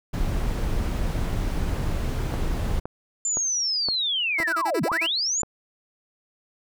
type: noise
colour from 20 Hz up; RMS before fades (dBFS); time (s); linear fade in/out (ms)
brown; -25; 0.13-2.8; 10
type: click train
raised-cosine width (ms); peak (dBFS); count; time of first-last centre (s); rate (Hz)
1; -17; 7; 2.34-5.433; 1.94
type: linear two-way sweep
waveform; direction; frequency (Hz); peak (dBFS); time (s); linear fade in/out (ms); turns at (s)
sine; down then up; 7260 to 126.7 to 7260; -22; 3.25-5.42; 2; 4.83
type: tone bursts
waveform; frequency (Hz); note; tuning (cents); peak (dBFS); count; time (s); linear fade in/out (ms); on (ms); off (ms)
10% pulse; 330; E4; +2; -19; 8; 4.38-5.068; 10; 58; 32
effects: none